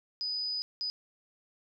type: tone bursts at uneven times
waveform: sine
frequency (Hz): 4978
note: D#8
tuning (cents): 0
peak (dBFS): -31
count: 2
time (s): 0.21-0.62 / 0.81-0.9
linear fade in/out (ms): 0
effects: none